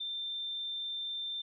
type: tone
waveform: sine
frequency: 3576 Hz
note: A7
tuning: 27 cents sharp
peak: -35 dBFS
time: 0-1.42 s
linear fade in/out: 10 ms
effects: none

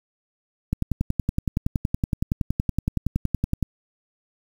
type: click train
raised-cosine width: 5 ms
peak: -9 dBFS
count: 32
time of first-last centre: 0.73-3.627 s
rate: 10.7 Hz
effects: 7-bit

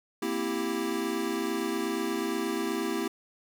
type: chord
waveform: square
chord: C dominant seventh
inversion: third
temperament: equal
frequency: 233.1 / 261.6 / 329.6 / 392 Hz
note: Bb3 / C4 / E4 / G4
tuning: 0 / 0 / 0 / 0 cents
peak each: -36 / -37 / -33 / -34 dBFS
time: 0.22-3.08 s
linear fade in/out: 5 ms
effects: none

